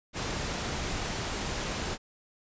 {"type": "noise", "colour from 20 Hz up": "pink", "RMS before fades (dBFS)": -33, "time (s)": [0.13, 1.98], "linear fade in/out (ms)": 50, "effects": ["resampled to 16000 Hz"]}